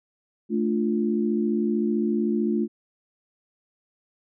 sine chord, D minor, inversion second, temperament equal, 220 / 293.7 / 349.2 Hz, A3 / D4 / F4, 0 / 0 / 0 cents, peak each -23 / -29 / -26 dBFS, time 0.49-2.68 s, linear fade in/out 50 ms, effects none

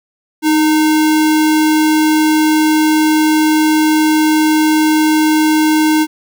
sine tone with sample-and-hold, 311.1 Hz, D#4, in tune, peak -8 dBFS, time 0.42-6.07 s, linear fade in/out 50 ms, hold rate 1225 Hz, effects none

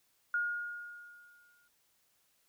sine tone with exponential decay, 1429 Hz, F6, 39 cents sharp, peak -28 dBFS, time 0.34-1.68 s, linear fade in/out 2 ms, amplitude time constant 290 ms, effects white hiss -73 dBFS RMS until 2.48 s

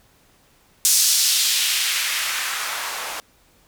blue noise with band-pass filter sweep, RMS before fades -21 dBFS, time 0.85-3.2 s, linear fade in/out 0 ms, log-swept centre 6400 to 760 Hz, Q 1.2, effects pink hiss -57 dBFS RMS until 3.67 s

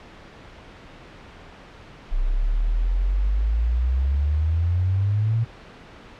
sine exponential sweep, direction up, 31.24 to 116.54 Hz, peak -18 dBFS, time 2.11-5.45 s, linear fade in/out 20 ms, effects pink hiss -44 dBFS RMS until 6.19 s + low-pass 3000 Hz 12 dB/octave

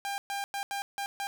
sawtooth tone bursts at uneven times, 799 Hz, G5, 33 cents sharp, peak -28 dBFS, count 6, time 0.05-0.18 / 0.3-0.44 / 0.54-0.63 / 0.71-0.82 / 0.98-1.06 / 1.2-1.27 s, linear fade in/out 0 ms, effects none

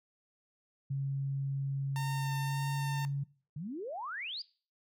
sine tone with pitch glide, 137.4 to 140.04 Hz, C#3 to C#3, -15 to +18 cents, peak -31 dBFS, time 0.9-3.24 s, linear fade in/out 10 ms, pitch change +33 cents, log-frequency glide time 2.26-2.75 s
sawtooth tone with vibrato, 908 Hz, A#5, 46 cents flat, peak -34 dBFS, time 1.96-3.05 s, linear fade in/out 0 ms, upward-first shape sine, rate 1.8 Hz, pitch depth 11 cents each way
sine exponential sweep, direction up, 136.2 to 5000 Hz, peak -37 dBFS, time 3.56-4.42 s, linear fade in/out 5 ms
effects noise-tail reverb RT60 0.4 s tail -21 dB re dry

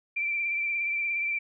sine tone with vibrato, 2349 Hz, D7, in tune, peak -26 dBFS, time 0.16-1.39 s, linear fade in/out 10 ms, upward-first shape triangle, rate 17 Hz, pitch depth 34 cents each way, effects none

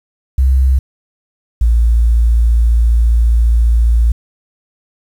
sine tone pair in turn, 65.41 / 57.37 Hz, C2 / A#1, 0 / -27 cents, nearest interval major second, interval 227 cents, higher first, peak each -7 dBFS, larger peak neither, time 0.38-0.79 / 1.61-4.12 s, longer second, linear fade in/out 5 ms, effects 7-bit

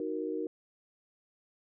sine chord, D# minor, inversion none, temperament equal, 311.1 / 370 / 466.2 Hz, D#4 / F#4 / A#4, 0 / 0 / 0 cents, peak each -36 / -37 / -36 dBFS, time 0-0.47 s, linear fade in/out 2 ms, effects none

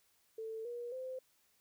sine tone with pitch steps, 444.4 / 479.1 / 516.4 Hz, A4 / A#4 / C5, +17 / +47 / -23 cents, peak -40 dBFS, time 0.38-1.19 s, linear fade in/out 5 ms, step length 270 ms, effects white hiss -73 dBFS RMS until 1.6 s

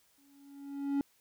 triangle tone with exponential growth, 280.1 Hz, C#4, 18 cents sharp, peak -24 dBFS, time 0.18-1.01 s, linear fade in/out 1 ms, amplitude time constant 180 ms, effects white hiss -69 dBFS RMS until 1.2 s

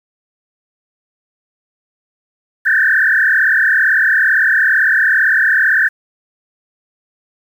sine tone with frequency modulation, 1661.2 Hz, G#6, in tune, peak -9 dBFS, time 2.65-5.89 s, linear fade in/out 20 ms, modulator 37.8 Hz, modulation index 4.2, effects 7-bit

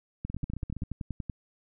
two click trains, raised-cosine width 5 ms, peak -21 / -24 dBFS, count 12 / 9, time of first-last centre 0.25-1.298 / 0.3-0.833 s, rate 10.5 / 15 Hz, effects none

